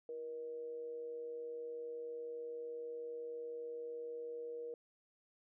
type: tone with amplitude modulation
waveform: sine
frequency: 475.2 Hz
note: A#4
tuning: 33 cents sharp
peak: -40 dBFS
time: 0.09-4.74 s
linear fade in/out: 2 ms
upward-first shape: sine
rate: 144 Hz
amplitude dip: 40%
effects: none